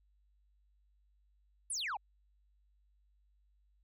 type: exponential sweep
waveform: sine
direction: down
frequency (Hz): 11000 to 740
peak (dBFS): -33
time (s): 1.7-1.97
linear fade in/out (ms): 5
effects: tanh soft clip ceiling -34 dBFS + added 50 Hz sine -68 dBFS peak until 3.83 s